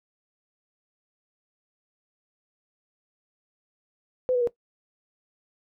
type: tone with pitch steps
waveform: sine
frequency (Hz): 507 / 491.4 / 476.3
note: B4 / B4 / A#4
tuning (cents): +45 / -9 / +37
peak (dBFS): -20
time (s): 4.29-4.473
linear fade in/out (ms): 0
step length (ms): 61
effects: noise-tail reverb RT60 0.1 s tail -17 dB re dry